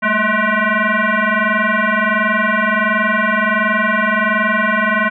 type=tone with frequency modulation; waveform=sine; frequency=224.2 Hz; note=A3; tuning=33 cents sharp; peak=-12 dBFS; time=0.02-5.1 s; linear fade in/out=20 ms; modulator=427 Hz; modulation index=4.6; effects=none